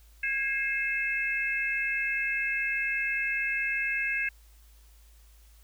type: tone cluster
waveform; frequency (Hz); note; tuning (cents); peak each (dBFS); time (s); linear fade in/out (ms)
sine; 1645 / 2139 / 2614; G#6 / C7 / E7; -17 / +38 / -15; -31; 0.23-4.29; 5
effects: added 54 Hz sine -53 dBFS peak until 5.63 s + white hiss -63 dBFS RMS until 5.63 s